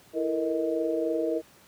sine tone cluster, 330 / 449.2 / 472.6 / 629 Hz, E4 / A4 / A#4 / D#5, +2 / +36 / +24 / +19 cents, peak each -29 / -35 / -29 / -31 dBFS, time 0.13-1.42 s, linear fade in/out 50 ms, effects pink hiss -56 dBFS RMS until 1.67 s + high-pass 100 Hz 12 dB/octave

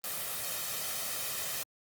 white noise with comb filter, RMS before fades -36 dBFS, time 0.04-1.63 s, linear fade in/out 0 ms, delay 1.6 ms, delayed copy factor +0.5, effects high-pass 100 Hz 12 dB/octave + Opus 24 kbps

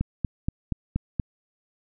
click train, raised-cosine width 5 ms, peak -12 dBFS, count 6, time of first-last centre 0.01-1.198 s, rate 4.21 Hz, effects none

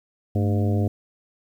harmonic tone with a mistuned harmonic, 101.6 Hz, G#2, 38 cents flat, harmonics 1 / 2 / 3 / 4 / 5 / 6 / 7, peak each -20 / -26 / -30 / -32 / -34 / -36 / -37 dBFS, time 0.35-0.88 s, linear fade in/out 5 ms, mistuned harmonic 2, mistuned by +130 cents, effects 9-bit

